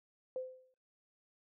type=tone with exponential decay; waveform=sine; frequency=514 Hz; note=C5; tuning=31 cents flat; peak=-34 dBFS; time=0.36-0.74 s; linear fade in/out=1 ms; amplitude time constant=82 ms; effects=noise-tail reverb RT60 0.3 s tail -20 dB re dry